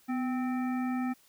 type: harmonic tone with a mistuned harmonic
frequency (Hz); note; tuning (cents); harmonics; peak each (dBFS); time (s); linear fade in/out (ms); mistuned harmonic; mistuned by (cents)
260; C4; -11; 1 / 3 / 5 / 7 / 9; -29 / -39 / -43 / -46 / -48; 0.08-1.14; 20; 1; -60
effects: white hiss -63 dBFS RMS until 1.28 s